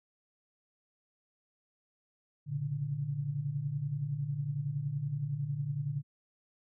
sine tone cluster, 116 / 135.1 / 145.9 Hz, A#2 / C#3 / D3, -8 / -44 / -11 cents, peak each -40 / -40 / -33 dBFS, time 2.46-6.03 s, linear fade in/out 50 ms, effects none

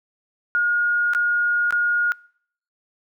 sine tone with dropouts, 1432 Hz, F6, 43 cents sharp, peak -16 dBFS, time 0.55-2.12 s, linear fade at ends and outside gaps 0 ms, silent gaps 1.135-1.149 / 1.707-1.725 s, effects noise-tail reverb RT60 0.6 s tail -25 dB re dry

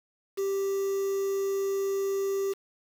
triangle tone with quantisation, 392 Hz, G4, in tune, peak -24 dBFS, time 0.37-2.54 s, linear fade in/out 20 ms, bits 7, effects none

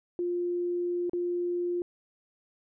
sine tone with dropouts, 351.4 Hz, F4, 11 cents sharp, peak -27 dBFS, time 0.19-1.82 s, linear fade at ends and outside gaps 1 ms, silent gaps 1.096-1.133 s, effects none

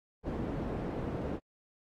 white low-pass noise, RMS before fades -36 dBFS, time 0.23-1.4 s, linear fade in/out 50 ms, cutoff 400 Hz, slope 12 dB/octave, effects AAC 48 kbps

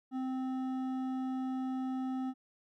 sine tone with hard clipping, 260 Hz, C4, 11 cents flat, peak -35 dBFS, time 0.11-2.34 s, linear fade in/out 50 ms, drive 9 dB, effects none

